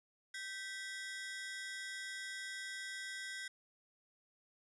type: ring-modulated tone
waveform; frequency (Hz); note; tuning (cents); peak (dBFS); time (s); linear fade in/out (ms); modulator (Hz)
sawtooth; 1760; A6; 0; -36; 0.34-3.48; 5; 207
effects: resampled to 24000 Hz